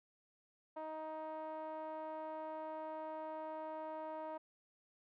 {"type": "tone with low-pass filter", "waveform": "5% pulse", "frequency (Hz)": 313.5, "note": "D#4", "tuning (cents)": 13, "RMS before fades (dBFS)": -45, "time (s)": [0.76, 4.38], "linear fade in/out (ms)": 10, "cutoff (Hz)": 790, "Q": 9.9, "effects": []}